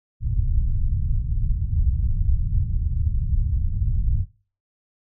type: low-pass noise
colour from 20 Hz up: pink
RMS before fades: -21 dBFS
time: 0.2-4.26 s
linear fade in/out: 50 ms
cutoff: 110 Hz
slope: 24 dB/octave
effects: noise-tail reverb RT60 0.4 s tail -21 dB re dry